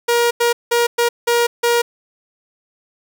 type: tone bursts at uneven times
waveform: sawtooth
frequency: 474 Hz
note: A#4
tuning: 29 cents sharp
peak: -9 dBFS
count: 6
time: 0.08-0.31 / 0.4-0.53 / 0.71-0.87 / 0.98-1.09 / 1.27-1.47 / 1.63-1.82 s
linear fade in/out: 10 ms
effects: none